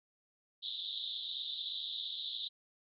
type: band-pass noise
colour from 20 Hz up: white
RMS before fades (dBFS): -41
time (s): 0.62-2.49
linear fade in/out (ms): 20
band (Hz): 3400 to 3900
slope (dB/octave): 96
effects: none